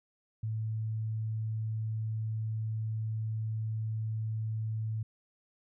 sine tone, 110 Hz, A2, in tune, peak -31 dBFS, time 0.43-5.03 s, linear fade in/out 5 ms, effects none

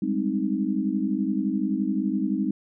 sine chord, Ab major seventh, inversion third, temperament equal, 196 / 207.7 / 261.6 / 311.1 Hz, G3 / Ab3 / C4 / Eb4, 0 / 0 / 0 / 0 cents, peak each -28 dBFS, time 0.02-2.51 s, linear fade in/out 5 ms, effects none

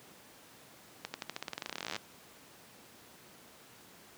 accelerating click train, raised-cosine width 0.2 ms, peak -19 dBFS, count 27, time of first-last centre 1.05-1.964 s, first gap 90 ms, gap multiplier 0.91, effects pink hiss -56 dBFS RMS until 4.17 s + high-pass 150 Hz 12 dB/octave

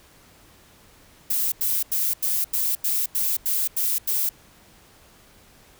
violet noise bursts, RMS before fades -23 dBFS, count 10, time 1.3-4.292 s, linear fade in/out 5 ms, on 220 ms, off 88 ms, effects pink hiss -53 dBFS RMS until 5.79 s

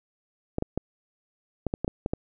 clicks, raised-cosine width 2 ms, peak -13 dBFS, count 9, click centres 0.584 / 0.624 / 0.776 / 1.667 / 1.739 / 1.846 / 1.879 / 2.061 / 2.135 s, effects none

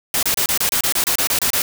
white noise bursts, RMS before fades -18 dBFS, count 13, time 0.14-1.62 s, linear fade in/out 2 ms, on 88 ms, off 28 ms, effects none

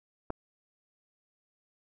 clicks, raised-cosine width 1 ms, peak -29 / -19 dBFS, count 2, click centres 0.301 / 0.304 s, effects none

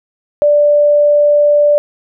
sine tone, 587.3 Hz, D5, in tune, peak -6 dBFS, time 0.42-1.78 s, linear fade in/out 0 ms, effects none

